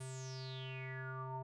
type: tone with low-pass filter sweep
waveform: square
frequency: 130.81 Hz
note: C3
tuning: in tune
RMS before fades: -45 dBFS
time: 0-1.43 s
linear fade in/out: 10 ms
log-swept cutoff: 9400 to 800 Hz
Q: 9.8
effects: none